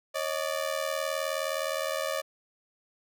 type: ring-modulated tone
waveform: sawtooth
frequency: 587.3 Hz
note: D5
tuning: in tune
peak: -22 dBFS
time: 0.14-2.22 s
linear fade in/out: 20 ms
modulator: 39.7 Hz
effects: none